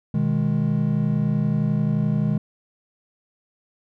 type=chord; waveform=triangle; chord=G# minor; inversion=first; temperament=just; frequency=124.59 / 155.74 / 207.7 Hz; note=B2 / D#3 / G#3; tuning=+16 / +2 / 0 cents; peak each=-23 / -20 / -21 dBFS; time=0.14-2.38 s; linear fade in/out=5 ms; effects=none